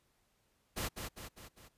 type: noise with echo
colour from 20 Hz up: pink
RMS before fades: -37 dBFS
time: 0.76-0.89 s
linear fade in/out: 20 ms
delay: 200 ms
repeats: 4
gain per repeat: -5 dB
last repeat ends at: 1.69 s
effects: pink hiss -75 dBFS RMS until 1.77 s + resampled to 32000 Hz